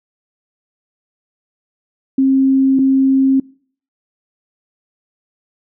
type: tone pair in turn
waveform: sine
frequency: 267.5 / 267.5 Hz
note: C4 / C4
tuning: +38 / +38 cents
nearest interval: unison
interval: 0 cents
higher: neither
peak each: -9 dBFS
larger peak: neither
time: 2.18-2.79 / 2.79-3.4 s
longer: neither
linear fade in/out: 5 ms
effects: noise-tail reverb RT60 0.5 s tail -24 dB re dry